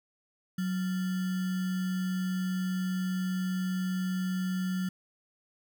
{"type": "tone with sample-and-hold", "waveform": "sine", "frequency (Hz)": 185, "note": "F#3", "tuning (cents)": 0, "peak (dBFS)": -28, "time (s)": [0.58, 4.89], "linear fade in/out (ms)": 5, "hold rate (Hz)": 1575, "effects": []}